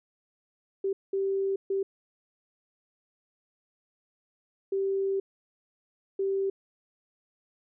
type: tone bursts at uneven times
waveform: sine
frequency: 389.7 Hz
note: G4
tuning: 10 cents flat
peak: -25 dBFS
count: 5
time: 0.84-0.93 / 1.13-1.56 / 1.7-1.83 / 4.72-5.2 / 6.19-6.5 s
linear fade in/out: 5 ms
effects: none